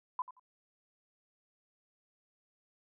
sine tone with echo, 1007 Hz, B5, 33 cents sharp, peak -31 dBFS, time 0.19-0.22 s, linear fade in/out 2 ms, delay 88 ms, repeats 2, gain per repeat -14 dB, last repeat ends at 0.396 s, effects none

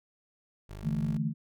20% pulse tone, 50.7 Hz, G#1, 41 cents flat, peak -36 dBFS, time 0.69-1.18 s, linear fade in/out 10 ms
sine chord, D suspended second, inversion none, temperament equal, 146.83 / 164.81 / 220 Hz, D3 / E3 / A3, 0 / 0 / 0 cents, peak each -32 dBFS, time 0.82-1.34 s, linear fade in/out 50 ms
effects none

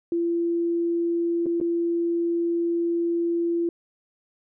sine tone with dropouts, 340 Hz, F4, 46 cents flat, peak -21 dBFS, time 0.12-3.69 s, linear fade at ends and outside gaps 2 ms, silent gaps 1.459-1.465 / 1.602-1.612 s, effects none

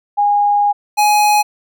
sine / square tone pair in turn, 820 / 837.2 Hz, G#5 / G#5, -22 / +14 cents, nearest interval unison, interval 36 cents, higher second, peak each -10 dBFS, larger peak neither, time 0.17-0.73 / 0.97-1.43 s, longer first, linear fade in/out 20 ms, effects none

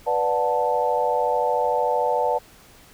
sine chord, B minor seventh, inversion none, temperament equal with one note detuned, 493.9 / 587.3 / 727.7 / 880 Hz, B4 / D5 / F#5 / A5, 0 / 0 / -29 / 0 cents, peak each -24 / -25 / -26 / -23 dBFS, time 0.06-2.39 s, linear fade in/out 20 ms, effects pink hiss -50 dBFS RMS until 2.93 s

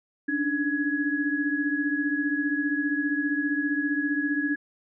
sine tone cluster, 284.2 / 299.3 / 1676 Hz, C#4 / D4 / G#6, +43 / +33 / +15 cents, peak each -28 dBFS, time 0.28-4.56 s, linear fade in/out 10 ms, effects none

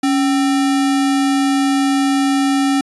sine tone with sample-and-hold, 277.2 Hz, C#4, in tune, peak -12 dBFS, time 0.03-2.81 s, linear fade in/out 5 ms, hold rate 1050 Hz, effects resampled to 24000 Hz

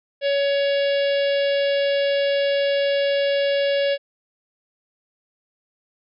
harmonic tone, 561 Hz, C#5, 21 cents sharp, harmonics 1 / 3 / 4 / 5 / 6 / 7 / 8 / 9, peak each -18 / -30 / -35 / -31 / -33 / -38 / -40 / -40 dBFS, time 0.21-3.98 s, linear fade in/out 50 ms, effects none

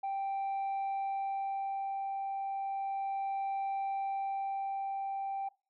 sine tone with tremolo, 784 Hz, G5, in tune, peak -29 dBFS, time 0.03-5.49 s, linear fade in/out 10 ms, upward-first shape sine, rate 0.34 Hz, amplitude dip 30%, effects noise-tail reverb RT60 0.3 s tail -20 dB re dry + tanh soft clip ceiling -31 dBFS

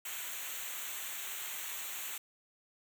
white noise with comb filter, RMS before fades -41 dBFS, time 0.05-2.18 s, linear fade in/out 5 ms, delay 0.2 ms, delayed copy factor -0.85, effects none

